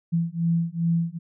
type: beating tone pair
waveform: sine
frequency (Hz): 166.5 / 169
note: E3 / E3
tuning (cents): +18 / +43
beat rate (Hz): 2.5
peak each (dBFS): -24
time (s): 0.12-1.19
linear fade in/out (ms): 20
effects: none